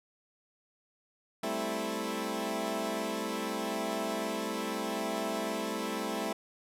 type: chord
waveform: 15% pulse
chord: A minor seventh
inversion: third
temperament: equal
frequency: 196 / 220 / 261.6 / 329.6 Hz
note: G3 / A3 / C4 / E4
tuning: 0 / 0 / 0 / 0 cents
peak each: -33 / -30 / -33 / -31 dBFS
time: 1.43-6.33 s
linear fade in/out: 5 ms
effects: resampled to 32000 Hz + 10-bit